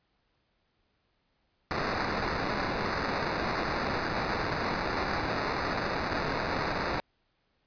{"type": "noise with sample-and-hold", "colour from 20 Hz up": "white", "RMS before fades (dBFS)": -31, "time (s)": [1.71, 7], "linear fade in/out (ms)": 0, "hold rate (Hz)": 3150, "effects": ["pink hiss -74 dBFS RMS until 7.66 s", "resampled to 11025 Hz"]}